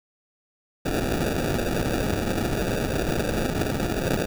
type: noise with sample-and-hold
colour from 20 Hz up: white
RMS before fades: -25 dBFS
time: 0.85-4.26 s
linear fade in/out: 10 ms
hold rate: 1050 Hz
effects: none